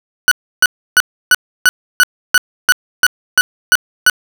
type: tone bursts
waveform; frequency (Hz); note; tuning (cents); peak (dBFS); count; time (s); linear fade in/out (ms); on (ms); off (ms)
40% pulse; 1480; F#6; 0; -4; 12; 0.28-4.098; 0; 34; 310
effects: none

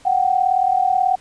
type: tone pair together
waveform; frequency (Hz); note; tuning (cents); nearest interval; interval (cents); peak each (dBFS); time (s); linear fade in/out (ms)
sine; 731.6 / 770; F#5 / G5; -20 / -31; minor second; 89; -17; 0.05-1.16; 10
effects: pink hiss -49 dBFS RMS until 1.2 s + resampled to 22050 Hz

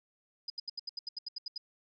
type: tone bursts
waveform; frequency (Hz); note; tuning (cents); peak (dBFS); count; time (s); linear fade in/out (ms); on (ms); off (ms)
sine; 4978; D#8; 0; -35; 12; 0.48-1.579; 5; 21; 77
effects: none

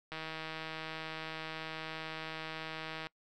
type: click train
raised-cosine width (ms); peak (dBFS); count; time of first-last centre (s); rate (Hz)
0.3; -25; 470; 0.12-3.07; 159
effects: noise-tail reverb RT60 0.1 s tail -24 dB re dry

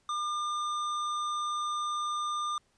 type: tone with tanh clipping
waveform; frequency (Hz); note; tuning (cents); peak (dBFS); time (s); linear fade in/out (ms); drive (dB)
sine; 1203; D6; +41; -32; 0.09-2.58; 2; 15
effects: pink hiss -70 dBFS RMS until 2.77 s + resampled to 22050 Hz

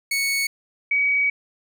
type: tone pair in turn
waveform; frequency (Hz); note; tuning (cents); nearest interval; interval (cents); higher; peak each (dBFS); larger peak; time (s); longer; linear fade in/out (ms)
sawtooth / sine; 2217 / 2266; C#7 / C#7; 0 / +37; unison; 37; second; -17; neither; 0.11-0.47 / 0.91-1.3; second; 5
effects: none

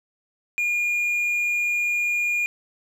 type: tone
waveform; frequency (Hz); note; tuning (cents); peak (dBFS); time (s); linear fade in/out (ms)
triangle; 2425; D#7; -45; -19; 0.58-2.46; 0
effects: none

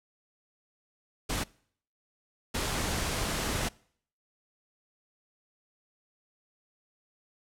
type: noise bursts at uneven times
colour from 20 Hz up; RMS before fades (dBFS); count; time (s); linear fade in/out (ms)
pink; -31; 2; 1.29-1.44 / 2.54-3.69; 10
effects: noise-tail reverb RT60 0.6 s tail -24 dB re dry + low-pass 11000 Hz 12 dB/octave

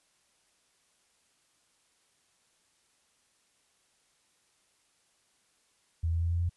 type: tone with pitch steps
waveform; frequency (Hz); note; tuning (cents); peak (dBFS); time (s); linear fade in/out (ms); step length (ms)
sine; 82.41 / 83.46 / 84.53 / 85.61 / 86.71; E2 / E2 / E2 / F2 / F2; 0 / +22 / +44 / -34 / -12; -26; 6.03-6.495; 10; 93
effects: white hiss -70 dBFS RMS until 6.56 s + resampled to 24000 Hz

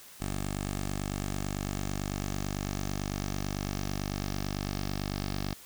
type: tone with low-pass filter sweep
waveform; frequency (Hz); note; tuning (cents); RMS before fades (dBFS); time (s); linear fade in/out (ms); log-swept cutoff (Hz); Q
10% pulse; 49; G1; 0; -34; 0.2-5.54; 10; 8400 to 5000; 3.3
effects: white hiss -51 dBFS RMS until 5.65 s

